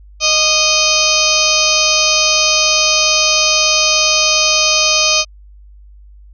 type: harmonic tone with a mistuned harmonic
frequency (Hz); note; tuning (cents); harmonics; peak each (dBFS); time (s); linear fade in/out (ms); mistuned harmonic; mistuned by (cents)
622.3; D#5; 0; 1 / 2 / 4 / 5 / 6 / 7 / 8 / 9 / 10; -21 / -21 / -16 / -20 / -22 / -19 / -17 / -22 / -17; 0.2-5.25; 50; 2; -25
effects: added 50 Hz sine -37 dBFS peak until 6.33 s